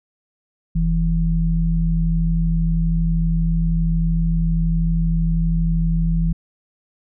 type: tone pair together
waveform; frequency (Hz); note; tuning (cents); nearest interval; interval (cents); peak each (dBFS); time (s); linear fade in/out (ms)
sine; 43.65 / 164.81; F1 / E3; 0 / 0; octave + major seventh; 2300; -18; 0.75-6.33; 10
effects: none